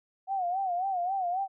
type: tone with vibrato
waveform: sine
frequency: 740 Hz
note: F#5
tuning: in tune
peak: -27 dBFS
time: 0.27-1.48 s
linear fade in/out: 50 ms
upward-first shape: sine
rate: 3.7 Hz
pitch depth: 110 cents each way
effects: none